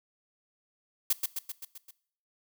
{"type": "noise with echo", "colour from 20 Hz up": "blue", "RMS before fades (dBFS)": -25, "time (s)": [1.1, 1.13], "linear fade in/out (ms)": 5, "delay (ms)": 130, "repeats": 6, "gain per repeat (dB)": -4, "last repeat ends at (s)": 1.91, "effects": ["noise-tail reverb RT60 0.6 s tail -20 dB re dry"]}